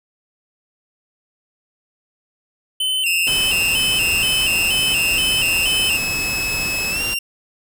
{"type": "tone with vibrato", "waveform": "square", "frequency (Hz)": 2900, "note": "F#7", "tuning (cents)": -35, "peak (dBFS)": -18, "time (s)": [2.8, 5.97], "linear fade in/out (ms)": 5, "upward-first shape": "square", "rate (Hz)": 2.1, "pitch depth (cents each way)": 85}
{"type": "tone with pitch glide", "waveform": "sawtooth", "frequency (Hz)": [2588, 2774], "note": ["E7", "F7"], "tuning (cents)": [-32, -12], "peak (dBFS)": -17, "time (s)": [3.06, 7.19], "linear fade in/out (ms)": 5, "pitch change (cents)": 120, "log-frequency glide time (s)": [6.9, 7.02]}
{"type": "noise", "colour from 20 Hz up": "pink", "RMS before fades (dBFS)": -29, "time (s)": [3.27, 7.14], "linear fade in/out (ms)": 0}
{"effects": []}